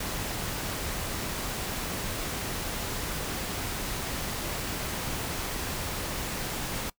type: noise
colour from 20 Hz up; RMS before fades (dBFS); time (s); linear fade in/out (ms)
pink; -33; 0-6.9; 5
effects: noise-tail reverb RT60 0.1 s tail -21 dB re dry